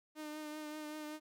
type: tone with vibrato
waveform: sawtooth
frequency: 304.4 Hz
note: D#4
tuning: 38 cents flat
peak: -39 dBFS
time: 0.15-1.2 s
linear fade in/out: 50 ms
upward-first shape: triangle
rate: 5.2 Hz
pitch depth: 28 cents each way
effects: 13-bit